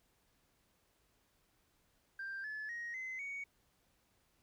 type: tone with pitch steps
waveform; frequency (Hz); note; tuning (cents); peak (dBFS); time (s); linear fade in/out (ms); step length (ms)
sine; 1581 / 1724.1 / 1880.1 / 2050 / 2236; G6 / A6 / A#6 / C7 / C#7; +14 / -36 / +14 / -36 / +14; -39; 2.19-3.44; 5; 250
effects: tanh soft clip ceiling -38 dBFS + pink hiss -75 dBFS RMS until 4.42 s